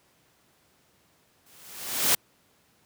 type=noise with exponential growth; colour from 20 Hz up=white; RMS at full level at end=-19 dBFS; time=1.46-2.15 s; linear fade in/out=5 ms; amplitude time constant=150 ms; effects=pink hiss -64 dBFS RMS until 2.85 s + high-pass 100 Hz 12 dB/octave